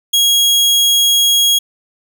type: tone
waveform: sawtooth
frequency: 3300 Hz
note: G#7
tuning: 12 cents flat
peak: -6 dBFS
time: 0.13-1.59 s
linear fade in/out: 10 ms
effects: none